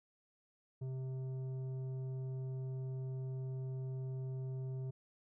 sine tone with tanh clipping, 130.81 Hz, C3, in tune, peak -40 dBFS, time 0.81-4.91 s, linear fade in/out 10 ms, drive 9 dB, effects none

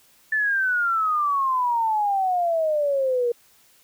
sine exponential sweep, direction down, 1767 to 470 Hz, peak -19 dBFS, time 0.32-3.32 s, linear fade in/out 5 ms, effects white hiss -57 dBFS RMS until 3.83 s

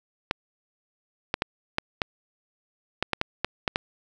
clicks, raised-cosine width 0.3 ms, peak -7 dBFS, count 11, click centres 0.311 / 1.341 / 1.421 / 1.784 / 2.018 / 3.026 / 3.133 / 3.214 / 3.446 / 3.678 / 3.759 s, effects none

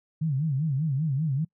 sine tone with vibrato, 145.9 Hz, D3, 11 cents flat, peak -23 dBFS, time 0.21-1.45 s, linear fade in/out 10 ms, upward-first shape sine, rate 5.1 Hz, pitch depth 190 cents each way, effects noise-tail reverb RT60 0.1 s tail -26 dB re dry

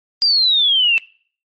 sine exponential sweep, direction down, 4869 to 2637 Hz, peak -11 dBFS, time 0.22-0.98 s, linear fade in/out 0 ms, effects noise-tail reverb RT60 0.5 s tail -24 dB re dry + MP3 32 kbps

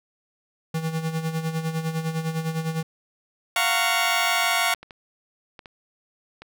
square tone with tremolo, 161.1 Hz, E3, 39 cents flat, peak -23 dBFS, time 0.74-2.83 s, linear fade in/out 5 ms, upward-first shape sine, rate 9.9 Hz, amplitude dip 65%
15% pulse chord, Gb major seventh, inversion third, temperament just, 693.7 / 740 / 925 / 1110 Hz, F5 / Gb5 / Bb5 / Db6, -12 / 0 / -14 / +2 cents, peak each -18 / -21 / -22 / -20 dBFS, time 3.56-4.74 s, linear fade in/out 2 ms
clicks, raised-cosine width 0.3 ms, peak -25 dBFS, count 7, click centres 4.439 / 4.747 / 4.83 / 4.908 / 5.592 / 5.658 / 6.42 s
effects none

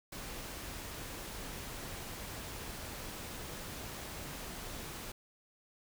pink noise, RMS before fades -44 dBFS, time 0.12-5.12 s, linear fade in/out 5 ms, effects none

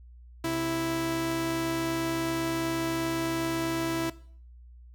sawtooth tone pair together, 130.81 / 329.6 Hz, C3 / E4, 0 / 0 cents, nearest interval octave + major third, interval 1600 cents, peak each -32 / -24 dBFS, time 0.44-4.1 s, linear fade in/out 5 ms, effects noise-tail reverb RT60 0.5 s tail -18 dB re dry + added 60 Hz sine -47 dBFS peak until 4.94 s

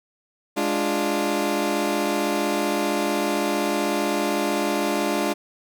20% pulse chord, D diminished, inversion second, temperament equal, 207.7 / 293.7 / 349.2 Hz, Ab3 / D4 / F4, 0 / 0 / 0 cents, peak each -22 / -20 / -21 dBFS, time 0.56-5.34 s, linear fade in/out 20 ms, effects none

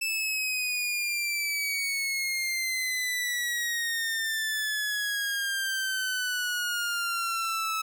sawtooth exponential sweep, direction down, 2641 to 1297 Hz, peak -24 dBFS, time 0.01-7.82 s, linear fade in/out 10 ms, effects none

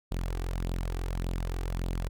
sawtooth tone with flanger, 43.65 Hz, F1, in tune, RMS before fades -32 dBFS, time 0.11-2.09 s, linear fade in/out 10 ms, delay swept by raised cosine 0.24 to 2.64 ms, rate 1.7 Hz, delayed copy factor +0.55, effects none

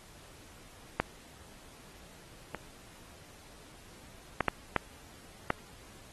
clicks, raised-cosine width 0.5 ms, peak -10 / -22 / -12 / -11 / -10 / -11 dBFS, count 6, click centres 1 / 2.547 / 4.407 / 4.483 / 4.763 / 5.504 s, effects pink hiss -55 dBFS RMS until 6.12 s + AAC 32 kbps

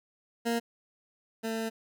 20% pulse tone pair in turn, 233.1 / 224.1 Hz, A#3 / A3, 0 / +32 cents, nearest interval minor second, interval 68 cents, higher first, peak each -22 / -26 dBFS, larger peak first, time 0.45-0.6 / 1.43-1.7 s, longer second, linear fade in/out 20 ms, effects none

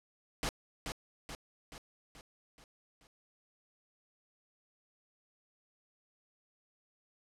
pink noise with echo, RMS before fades -34 dBFS, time 0.43-0.49 s, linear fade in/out 0 ms, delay 430 ms, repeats 6, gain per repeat -5 dB, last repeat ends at 3.07 s, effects low-pass 9000 Hz 12 dB/octave

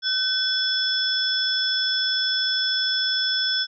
sine tone cluster, 1521 / 3417 / 5290 Hz, F#6 / G#7 / E8, +47 / +49 / +5 cents, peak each -27 / -24 / -24 dBFS, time 0.02-3.67 s, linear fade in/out 50 ms, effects none

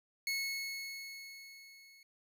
25% pulse tone with level ramp, 2191 Hz, C#7, 21 cents flat, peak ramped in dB -29 to -55 dBFS, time 0.27-2.03 s, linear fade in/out 2 ms, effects none

